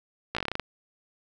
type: slowing click train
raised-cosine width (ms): 0.3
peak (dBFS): -13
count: 10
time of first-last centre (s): 0.35-0.597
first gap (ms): 16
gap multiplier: 1.13
effects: none